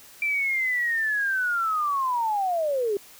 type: linear sweep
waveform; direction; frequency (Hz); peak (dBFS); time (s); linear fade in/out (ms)
sine; down; 2356 to 386.5; -22; 0.22-2.97; 2
effects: white hiss -49 dBFS RMS until 3.19 s